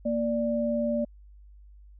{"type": "tone pair together", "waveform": "sine", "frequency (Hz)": [233.2, 587.3], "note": ["A#3", "D5"], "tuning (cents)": [1, 0], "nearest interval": "octave + major third", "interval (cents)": 1599, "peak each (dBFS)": -27, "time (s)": [0.05, 1.05], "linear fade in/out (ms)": 10, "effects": ["added 50 Hz sine -48 dBFS peak until 1.99 s"]}